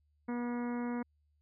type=harmonic tone; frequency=241.2 Hz; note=B3; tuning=41 cents flat; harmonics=1 / 2 / 3 / 4 / 5 / 6 / 7 / 8 / 9; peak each=-34 / -43 / -49 / -46 / -52 / -52 / -56 / -56 / -55 dBFS; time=0.28-1.03 s; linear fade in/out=10 ms; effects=added 74 Hz sine -70 dBFS peak until 1.41 s